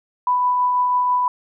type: tone with tremolo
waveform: sine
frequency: 992 Hz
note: B5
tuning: 7 cents sharp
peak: -14 dBFS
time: 0.27-1.28 s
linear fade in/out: 2 ms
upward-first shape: triangle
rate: 6.1 Hz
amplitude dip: 25%
effects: none